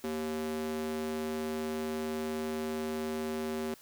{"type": "tone with high-pass filter", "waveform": "square", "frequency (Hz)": 77.8, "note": "D#2", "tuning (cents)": 0, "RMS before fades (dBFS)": -35, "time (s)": [0.04, 3.74], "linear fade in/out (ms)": 0, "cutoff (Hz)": 300, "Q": 8.8, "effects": ["white hiss -57 dBFS RMS until 3.81 s"]}